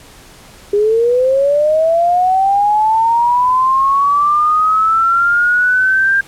sine linear sweep, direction up, 403 to 1600 Hz, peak -9 dBFS, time 0.73-6.21 s, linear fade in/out 5 ms, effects pink hiss -40 dBFS RMS until 6.27 s + low-pass 12000 Hz 12 dB/octave

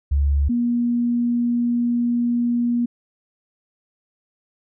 sine tone pair in turn, 70.9 / 239.1 Hz, C#2 / A#3, +40 / +44 cents, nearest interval octave + major sixth, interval 2104 cents, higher second, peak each -15 / -17 dBFS, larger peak first, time 0.11-0.49 / 0.49-2.86 s, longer second, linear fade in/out 10 ms, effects none

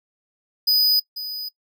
square tone with echo, 4978 Hz, D#8, in tune, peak -15 dBFS, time 0.67-1 s, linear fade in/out 10 ms, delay 490 ms, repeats 1, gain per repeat -13 dB, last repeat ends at 1.49 s, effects noise-tail reverb RT60 0.1 s tail -23 dB re dry

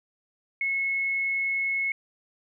sine tone, 2185 Hz, C#7, 26 cents flat, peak -24 dBFS, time 0.61-1.92 s, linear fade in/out 2 ms, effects none

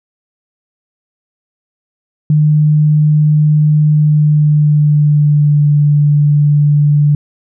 sine tone with pitch glide, 151.4 to 146.92 Hz, D#3 to D3, -47 to +1 cents, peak -6 dBFS, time 2.3-7.15 s, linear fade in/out 2 ms, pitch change -52 cents, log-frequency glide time 3.91-5.7 s, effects none

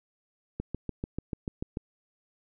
click train, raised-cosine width 3 ms, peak -19 dBFS, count 9, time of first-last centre 0.6-1.771 s, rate 6.83 Hz, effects none

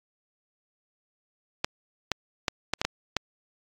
clicks, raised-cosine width 0.2 ms, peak -7 dBFS, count 7, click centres 1.645 / 2.117 / 2.482 / 2.736 / 2.815 / 2.85 / 3.167 s, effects AAC 48 kbps

